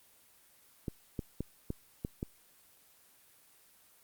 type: clicks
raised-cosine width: 3 ms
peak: -22 dBFS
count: 6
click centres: 0.882 / 1.192 / 1.406 / 1.704 / 2.049 / 2.229 s
effects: white hiss -63 dBFS RMS until 4.03 s + Opus 24 kbps